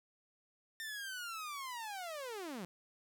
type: linear sweep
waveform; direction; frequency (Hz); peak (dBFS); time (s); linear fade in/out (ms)
sawtooth; down; 1813 to 164.4; -38; 0.8-2.65; 0
effects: none

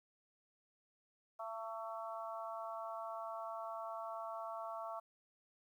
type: harmonic tone with a mistuned harmonic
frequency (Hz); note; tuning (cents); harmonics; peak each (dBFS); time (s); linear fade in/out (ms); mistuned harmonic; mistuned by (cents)
224.5; A3; +35; 3 / 4 / 5 / 6; -45 / -49 / -47 / -51; 1.39-5; 10; 6; -22
effects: 12-bit

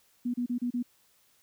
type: tone bursts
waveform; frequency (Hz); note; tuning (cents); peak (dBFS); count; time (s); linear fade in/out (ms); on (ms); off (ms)
sine; 243.7; B3; -23; -27; 5; 0.25-0.828; 10; 90; 32
effects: white hiss -66 dBFS RMS until 1.42 s

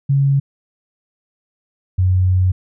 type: tone pair in turn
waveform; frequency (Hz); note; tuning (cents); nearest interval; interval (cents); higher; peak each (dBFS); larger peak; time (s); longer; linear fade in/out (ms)
sine; 138.59 / 92.21; C#3 / F#2; 0 / -5; perfect fifth; 705; first; -11; neither; 0.09-0.4 / 1.98-2.52; second; 10
effects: none

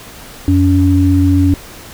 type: tone pair together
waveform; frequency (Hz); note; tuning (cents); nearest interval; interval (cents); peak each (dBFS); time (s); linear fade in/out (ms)
sine; 89.2 / 282.5; F2 / C#4; +37 / +33; octave + minor sixth; 1996; -10; 0.48-1.54; 0
effects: pink hiss -34 dBFS RMS until 1.93 s

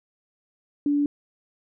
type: tone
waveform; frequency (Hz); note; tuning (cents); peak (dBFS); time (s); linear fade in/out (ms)
sine; 289; D4; -28; -19; 0.86-1.06; 2
effects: none

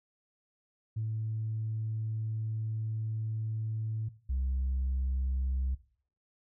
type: tone pair in turn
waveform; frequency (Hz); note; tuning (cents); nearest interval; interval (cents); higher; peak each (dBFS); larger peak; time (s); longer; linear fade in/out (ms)
sine; 110 / 65.41; A2 / C2; 0 / 0; major sixth; 900; first; -30 / -27; second; 0.96-4.09 / 4.29-5.75; first; 10
effects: noise-tail reverb RT60 0.5 s tail -17 dB re dry + tanh soft clip ceiling -26 dBFS

